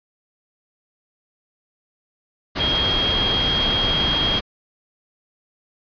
sine tone in noise, 3251 Hz, G#7, 38 cents flat, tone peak -19 dBFS, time 2.59-4.4 s, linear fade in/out 20 ms, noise pink, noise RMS -23 dBFS, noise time 2.55-4.41 s, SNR +1 dB, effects resampled to 11025 Hz

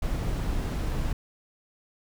brown noise, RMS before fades -28 dBFS, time 0.02-1.13 s, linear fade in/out 5 ms, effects none

